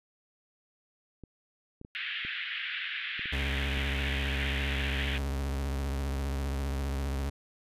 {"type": "clicks", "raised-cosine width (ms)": 3, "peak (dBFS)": -32, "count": 7, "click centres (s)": [1.237, 1.814, 1.849, 2.25, 3.194, 3.257, 3.773]}
{"type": "band-pass noise", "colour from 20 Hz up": "pink", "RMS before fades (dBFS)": -36, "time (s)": [1.95, 5.18], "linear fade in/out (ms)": 0, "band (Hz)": [1600, 3400], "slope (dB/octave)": 48}
{"type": "tone with vibrato", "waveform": "40% pulse", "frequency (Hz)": 68.5, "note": "C#2", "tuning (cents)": -20, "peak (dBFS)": -29, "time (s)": [3.32, 7.3], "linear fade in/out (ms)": 10, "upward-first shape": "sine", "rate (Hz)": 15, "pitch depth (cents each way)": 72}
{"effects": ["resampled to 32000 Hz"]}